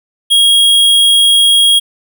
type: tone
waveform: square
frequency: 3282 Hz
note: G#7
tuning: 21 cents flat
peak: -6 dBFS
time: 0.3-1.8 s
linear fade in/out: 20 ms
effects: none